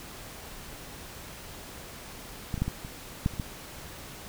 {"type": "clicks", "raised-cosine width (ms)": 5, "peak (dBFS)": [-18, -23, -13, -18, -28, -12, -29, -18], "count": 8, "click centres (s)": [2.542, 2.578, 2.62, 2.68, 2.849, 3.261, 3.337, 3.398], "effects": ["pink hiss -44 dBFS RMS until 4.28 s"]}